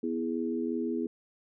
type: chord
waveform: sine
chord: E major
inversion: second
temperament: equal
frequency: 246.9 / 329.6 / 415.3 Hz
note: B3 / E4 / G#4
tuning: 0 / 0 / 0 cents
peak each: -32 / -33 / -35 dBFS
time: 0.03-1.07 s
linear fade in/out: 5 ms
effects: none